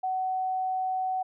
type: tone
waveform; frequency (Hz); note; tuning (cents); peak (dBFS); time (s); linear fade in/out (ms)
sine; 750; F#5; +23; -26; 0.03-1.23; 10
effects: none